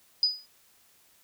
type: tone with exponential decay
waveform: sine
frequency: 4961 Hz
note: D#8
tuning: 6 cents flat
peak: -17 dBFS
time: 0.23-0.46 s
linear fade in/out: 1 ms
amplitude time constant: 50 ms
effects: white hiss -62 dBFS RMS until 1.23 s